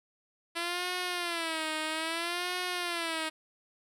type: tone with vibrato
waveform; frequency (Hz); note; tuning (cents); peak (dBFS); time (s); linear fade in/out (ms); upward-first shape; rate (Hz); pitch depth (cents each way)
5% pulse; 335.8; E4; +32; -20; 0.55-3.3; 20; sine; 0.61; 130
effects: low-pass 11000 Hz 12 dB/octave